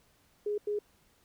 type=tone bursts at uneven times; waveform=sine; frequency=415.3 Hz; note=G#4; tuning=in tune; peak=-29 dBFS; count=2; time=0.46-0.58 / 0.67-0.79 s; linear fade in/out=5 ms; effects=pink hiss -67 dBFS RMS until 1.24 s